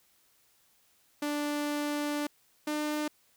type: tone pair in turn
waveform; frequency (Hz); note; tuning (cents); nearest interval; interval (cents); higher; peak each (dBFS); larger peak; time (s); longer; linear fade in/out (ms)
sawtooth; 293.7 / 300.6; D4 / D4; 0 / +40; unison; 40; second; -26; neither; 1.22-2.27 / 2.67-3.08; first; 5
effects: white hiss -67 dBFS RMS until 3.36 s